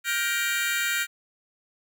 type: chord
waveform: sawtooth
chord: G minor seventh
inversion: third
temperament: just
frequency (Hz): 1411.2 / 1568 / 1881.6 / 2352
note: F6 / G6 / Bb6 / D7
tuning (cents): +18 / 0 / +16 / +2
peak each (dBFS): -26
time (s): 0.04-1.07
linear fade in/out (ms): 50
effects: none